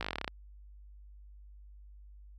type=slowing click train; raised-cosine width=0.3 ms; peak=-18 dBFS; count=12; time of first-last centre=0.01-0.278 s; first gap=17 ms; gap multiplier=1.07; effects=added 50 Hz sine -50 dBFS peak until 2.38 s